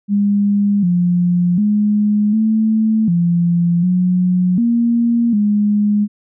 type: tone with pitch steps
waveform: sine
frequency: 202.9 / 176.4 / 208.7 / 219.3 / 172.1 / 181.2 / 234.7 / 207.4 Hz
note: G#3 / F3 / G#3 / A3 / F3 / F#3 / A#3 / G#3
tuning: -40 / +18 / +9 / -6 / -25 / -36 / +12 / -2 cents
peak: -11 dBFS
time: 0.08-6.08 s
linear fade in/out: 50 ms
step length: 750 ms
effects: none